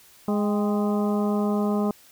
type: harmonic tone with a mistuned harmonic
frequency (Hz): 207.7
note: G#3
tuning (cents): 0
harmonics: 1 / 2 / 3 / 4 / 5 / 6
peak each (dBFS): -22 / -28 / -32 / -34 / -36 / -38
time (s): 0.28-1.91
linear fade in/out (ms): 2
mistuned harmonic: 4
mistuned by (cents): -60
effects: white hiss -53 dBFS RMS until 2.11 s